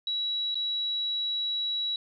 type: tone with dropouts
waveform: sine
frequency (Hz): 3900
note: B7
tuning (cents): -23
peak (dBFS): -27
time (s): 0.07-1.96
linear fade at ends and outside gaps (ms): 2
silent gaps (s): 0.545-0.554
effects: none